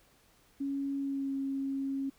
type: tone with pitch glide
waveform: sine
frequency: 277.2 to 272.3 Hz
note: C#4 to C#4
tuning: 0 to -31 cents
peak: -31 dBFS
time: 0.6-2.1 s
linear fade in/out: 10 ms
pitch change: -31 cents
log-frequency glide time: 0.99-1.34 s
effects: pink hiss -65 dBFS RMS until 2.18 s